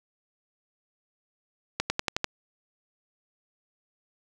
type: accelerating click train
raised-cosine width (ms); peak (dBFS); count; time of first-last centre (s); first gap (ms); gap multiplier
0.2; -8; 6; 1.8-2.243; 100; 0.94
effects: none